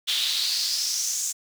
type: noise with high-pass filter sweep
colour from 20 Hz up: brown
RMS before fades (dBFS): -26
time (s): 0.07-1.33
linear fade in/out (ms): 20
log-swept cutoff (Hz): 3400 to 7000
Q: 4.9
effects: none